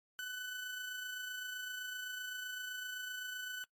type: tone with amplitude modulation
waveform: 30% pulse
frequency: 1500 Hz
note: F#6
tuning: 23 cents sharp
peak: -36 dBFS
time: 0.19-3.64 s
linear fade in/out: 0 ms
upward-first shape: sine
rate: 27.8 Hz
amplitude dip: 35%
effects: noise-tail reverb RT60 0.1 s tail -22 dB re dry + MP3 64 kbps